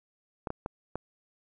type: clicks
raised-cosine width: 1 ms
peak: -19 dBFS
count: 4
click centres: 0.472 / 0.504 / 0.661 / 0.956 s
effects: none